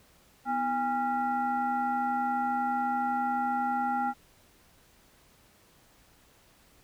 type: tone with frequency modulation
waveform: sine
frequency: 813 Hz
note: G#5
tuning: 37 cents flat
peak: -26 dBFS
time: 0.45-4.14 s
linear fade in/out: 50 ms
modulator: 566 Hz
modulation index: 0.86
effects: pink hiss -61 dBFS RMS until 6.83 s